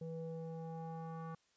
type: tone with low-pass filter sweep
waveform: square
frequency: 163.1 Hz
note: E3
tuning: 18 cents flat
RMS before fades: -45 dBFS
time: 0.01-1.35 s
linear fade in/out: 5 ms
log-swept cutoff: 430 to 1200 Hz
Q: 3.2
effects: white hiss -75 dBFS RMS until 1.56 s + resampled to 16000 Hz